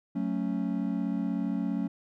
triangle chord, F# minor, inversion none, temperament just, 185 / 222 / 277.5 Hz, F#3 / A3 / C#4, 0 / +16 / +2 cents, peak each -30 dBFS, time 0.15-1.88 s, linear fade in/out 10 ms, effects none

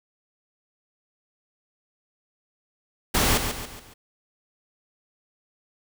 pink noise with echo, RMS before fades -21 dBFS, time 3.14-3.38 s, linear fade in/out 10 ms, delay 140 ms, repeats 4, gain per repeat -7 dB, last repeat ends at 3.94 s, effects none

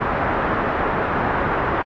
white low-pass noise, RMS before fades -21 dBFS, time 0-1.83 s, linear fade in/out 20 ms, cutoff 1500 Hz, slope 24 dB/octave, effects AAC 48 kbps

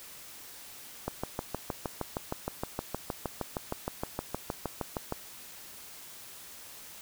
click train, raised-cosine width 1 ms, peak -17 dBFS, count 27, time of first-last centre 1.08-5.124 s, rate 6.43 Hz, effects white hiss -48 dBFS RMS until 7.01 s

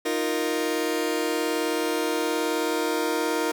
sawtooth chord, Eb suspended second, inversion none, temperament just, 311.1 / 350 / 466.7 Hz, Eb4 / F4 / Bb4, 0 / +4 / +2 cents, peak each -24 / -25 / -23 dBFS, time 0.05-3.52 s, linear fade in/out 10 ms, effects none

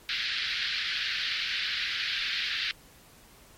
white band-pass noise, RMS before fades -31 dBFS, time 0.09-2.71 s, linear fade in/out 0 ms, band 1500 to 4500 Hz, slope 48 dB/octave, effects pink hiss -55 dBFS RMS until 3.57 s + MP3 64 kbps

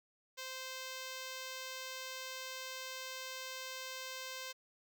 5% pulse tone, 520 Hz, C5, 11 cents flat, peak -31 dBFS, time 0.37-4.53 s, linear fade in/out 20 ms, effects none

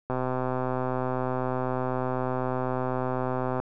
click train, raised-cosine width 1 ms, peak -15 dBFS, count 449, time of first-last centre 0.1-3.6 s, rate 128 Hz, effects none

